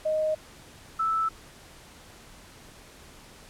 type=tone pair in turn; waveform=sine; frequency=622.3 / 1315.7 Hz; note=D#5 / E6; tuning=0 / -4 cents; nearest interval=octave + minor second; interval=1296 cents; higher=second; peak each=-23 dBFS; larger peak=neither; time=0.05-0.35 / 0.99-1.29 s; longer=neither; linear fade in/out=10 ms; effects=pink hiss -50 dBFS RMS until 3.49 s + low-pass 11000 Hz 12 dB/octave